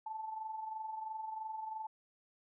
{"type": "tone with amplitude modulation", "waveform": "sine", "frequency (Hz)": 876, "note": "A5", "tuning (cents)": -8, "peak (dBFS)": -37, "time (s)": [0.06, 1.87], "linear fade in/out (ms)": 5, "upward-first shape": "sine", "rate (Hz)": 23, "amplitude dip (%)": 55, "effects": []}